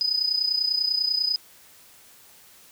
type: tone with amplitude modulation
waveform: sine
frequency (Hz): 4993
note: D#8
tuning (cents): +5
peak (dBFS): -18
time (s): 0.01-1.36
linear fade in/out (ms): 0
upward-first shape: sine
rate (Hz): 30.1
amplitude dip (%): 75
effects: white hiss -52 dBFS RMS until 2.71 s